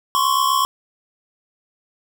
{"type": "tone pair together", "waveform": "square", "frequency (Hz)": [1044.1, 1112], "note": ["C6", "C#6"], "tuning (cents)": [-4, 5], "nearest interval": "minor second", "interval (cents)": 109, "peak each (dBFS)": -19, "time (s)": [0.15, 0.65], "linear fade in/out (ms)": 0, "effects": []}